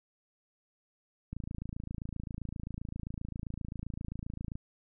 click train, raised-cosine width 5 ms, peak -26 dBFS, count 90, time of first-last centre 1.33-4.555 s, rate 27.6 Hz, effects none

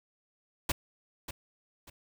pink noise with echo, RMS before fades -29 dBFS, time 0.69-0.72 s, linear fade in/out 5 ms, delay 590 ms, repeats 2, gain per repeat -11 dB, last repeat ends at 1.9 s, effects none

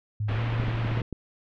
sine tone with pitch glide, 105.4 to 114.94 Hz, G#2 to A#2, +26 to -24 cents, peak -25 dBFS, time 0.2-1.01 s, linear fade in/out 5 ms, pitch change +150 cents, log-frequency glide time 0.33-0.4 s
pink low-pass noise, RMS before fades -34 dBFS, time 0.28-1.02 s, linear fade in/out 10 ms, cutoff 3000 Hz, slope 24 dB/octave
clicks, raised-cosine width 3 ms, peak -20 dBFS, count 8, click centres 0.599 / 0.638 / 0.681 / 0.849 / 0.915 / 0.974 / 1.017 / 1.127 s
effects none

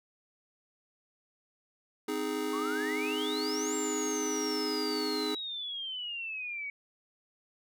square chord, Ab major, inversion first, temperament just, 259.6 / 311.5 / 415.3 Hz, C4 / Eb4 / Ab4, -13 / +2 / 0 cents, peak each -39 / -36 / -35 dBFS, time 2.08-5.35 s, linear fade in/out 5 ms
sine exponential two-way sweep, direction up then down, 1074 to 7459 to 2231 Hz, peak -35 dBFS, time 2.53-6.7 s, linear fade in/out 2 ms, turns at 3.75 s
effects none

